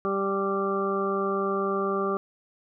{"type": "harmonic tone", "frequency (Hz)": 196, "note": "G3", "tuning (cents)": 0, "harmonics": [1, 2, 3, 4, 6, 7], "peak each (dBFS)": [-32, -27, -34, -38, -29, -39], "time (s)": [0.05, 2.17], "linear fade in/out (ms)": 0, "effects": []}